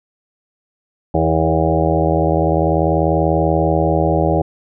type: harmonic tone with a mistuned harmonic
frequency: 80.4 Hz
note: E2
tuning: 43 cents flat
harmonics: 1 / 2 / 4 / 5 / 6 / 7 / 8 / 9 / 10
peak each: -20 / -19 / -20 / -22 / -24 / -20 / -25 / -22 / -24 dBFS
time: 1.14-4.42 s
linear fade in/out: 5 ms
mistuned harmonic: 5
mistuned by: +18 cents
effects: none